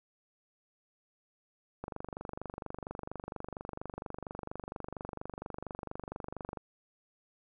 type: click train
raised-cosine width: 1 ms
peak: -25 dBFS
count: 116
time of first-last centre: 1.84-6.573 s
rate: 24.3 Hz
effects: none